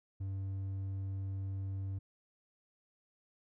sine tone with hard clipping, 96.8 Hz, G2, 21 cents flat, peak -37 dBFS, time 0.2-1.99 s, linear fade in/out 10 ms, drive 3 dB, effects none

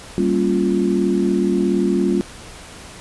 sine chord, G half-diminished seventh, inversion none, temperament equal, 196 / 233.1 / 277.2 / 349.2 Hz, G3 / Bb3 / Db4 / F4, 0 / 0 / 0 / 0 cents, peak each -19 / -23 / -22 / -19 dBFS, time 0.18-2.21 s, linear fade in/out 0 ms, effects pink hiss -38 dBFS RMS until 3 s + resampled to 24000 Hz

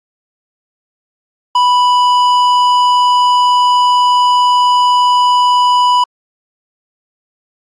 triangle tone with tanh clipping, 987.8 Hz, B5, in tune, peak -9 dBFS, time 1.55-6.04 s, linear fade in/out 5 ms, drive 15 dB, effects Opus 48 kbps

